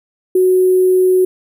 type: tone with sample-and-hold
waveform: sine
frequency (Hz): 369.8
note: F#4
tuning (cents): -1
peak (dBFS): -8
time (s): 0.35-1.25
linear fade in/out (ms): 5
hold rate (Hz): 11025
effects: none